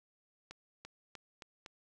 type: accelerating click train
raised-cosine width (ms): 0.2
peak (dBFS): -30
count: 5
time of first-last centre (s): 0.51-1.662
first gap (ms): 340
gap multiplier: 0.89
effects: none